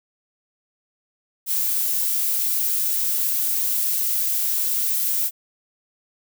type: noise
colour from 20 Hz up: violet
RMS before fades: -22 dBFS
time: 1.46-5.31 s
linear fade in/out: 50 ms
effects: none